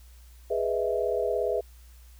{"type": "chord", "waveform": "sine", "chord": "E major seventh", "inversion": "first", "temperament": "equal", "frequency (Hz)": [415.3, 493.9, 622.3, 659.3], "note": ["G#4", "B4", "D#5", "E5"], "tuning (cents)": [0, 0, 0, 0], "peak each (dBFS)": [-29, -29, -33, -30], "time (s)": [0.5, 1.61], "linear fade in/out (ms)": 10, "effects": ["added 60 Hz sine -48 dBFS peak until 2.19 s", "white hiss -60 dBFS RMS until 2.19 s"]}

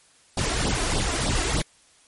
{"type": "noise with flanger", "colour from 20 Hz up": "pink", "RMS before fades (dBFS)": -24, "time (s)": [0.37, 1.62], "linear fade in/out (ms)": 5, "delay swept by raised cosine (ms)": [0.21, 3.01], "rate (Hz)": 3.3, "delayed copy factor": 0.8, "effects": ["white hiss -57 dBFS RMS until 2.07 s", "MP3 48 kbps"]}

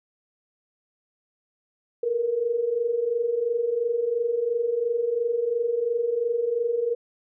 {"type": "tone pair together", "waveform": "sine", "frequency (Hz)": [453.1, 476], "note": ["A#4", "A#4"], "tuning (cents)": [-49, 36], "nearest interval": "minor second", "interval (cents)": 85, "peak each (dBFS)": [-28, -23], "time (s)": [2.03, 6.95], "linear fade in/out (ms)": 5, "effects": []}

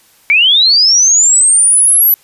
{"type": "linear sweep", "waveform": "sine", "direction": "up", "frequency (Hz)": [2217, 11940], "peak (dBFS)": -5, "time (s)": [0.3, 2.14], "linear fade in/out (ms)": 0, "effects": ["white hiss -48 dBFS RMS until 2.23 s", "resampled to 32000 Hz"]}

